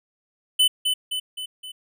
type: tone with echo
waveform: square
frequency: 3014 Hz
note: F#7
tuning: 31 cents sharp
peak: -15 dBFS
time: 0.59-0.68 s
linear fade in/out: 10 ms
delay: 260 ms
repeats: 4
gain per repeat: -5 dB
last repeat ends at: 1.72 s
effects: none